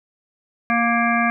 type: harmonic tone with a mistuned harmonic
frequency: 234.8 Hz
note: A#3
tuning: 13 cents sharp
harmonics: 1 / 3 / 5 / 7 / 9 / 10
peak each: -21 / -22 / -23 / -23 / -26 / -26 dBFS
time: 0.7-1.3 s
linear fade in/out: 0 ms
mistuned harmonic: 1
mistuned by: -17 cents
effects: none